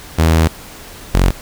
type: tone pair in turn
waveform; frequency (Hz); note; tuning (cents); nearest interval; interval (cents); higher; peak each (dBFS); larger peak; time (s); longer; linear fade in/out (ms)
sawtooth; 80.9 / 45.4; E2 / F#1; -32 / -32; minor seventh; 1000; first; -5; neither; 0.18-0.48 / 1.14-1.31; first; 10
effects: pink hiss -35 dBFS RMS until 1.41 s